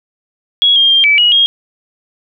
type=tone with pitch steps; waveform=sine; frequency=3331 / 3215 / 3191 / 2303 / 2903 / 3255 Hz; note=G#7 / G7 / G7 / D7 / F#7 / G#7; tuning=+4 / +43 / +30 / -34 / -34 / -36 cents; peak=-6 dBFS; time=0.62-1.46 s; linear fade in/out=0 ms; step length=140 ms; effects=none